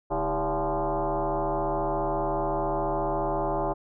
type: tone with frequency modulation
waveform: sine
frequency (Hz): 141.9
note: C#3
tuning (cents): +41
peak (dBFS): -24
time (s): 0.1-3.74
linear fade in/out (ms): 20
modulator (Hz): 179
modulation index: 4.9
effects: none